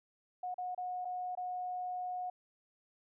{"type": "tone with dropouts", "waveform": "sine", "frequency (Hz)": 727, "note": "F#5", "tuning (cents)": -31, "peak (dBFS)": -36, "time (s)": [0.43, 2.3], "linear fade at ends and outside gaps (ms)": 5, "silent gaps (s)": [[0.543, 0.581], [0.748, 0.777], [1.048, 1.052], [1.352, 1.373]], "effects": []}